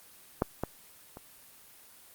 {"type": "clicks", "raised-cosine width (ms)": 1, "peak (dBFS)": [-10, -15, -29], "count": 3, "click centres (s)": [0.421, 0.636, 1.171], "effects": ["white hiss -55 dBFS RMS until 2.14 s", "Opus 24 kbps"]}